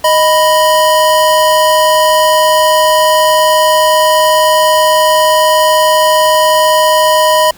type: tone pair together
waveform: square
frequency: 622.3 / 987.8 Hz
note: D#5 / B5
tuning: 0 / 0 cents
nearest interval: minor sixth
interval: 800 cents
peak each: -10 dBFS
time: 0.04-7.51 s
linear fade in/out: 5 ms
effects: pink hiss -39 dBFS RMS until 7.57 s